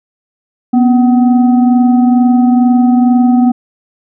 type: tone with frequency modulation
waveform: sine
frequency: 243.9 Hz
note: B3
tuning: 21 cents flat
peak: -5 dBFS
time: 0.73-3.52 s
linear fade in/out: 10 ms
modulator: 510 Hz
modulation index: 0.51
effects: none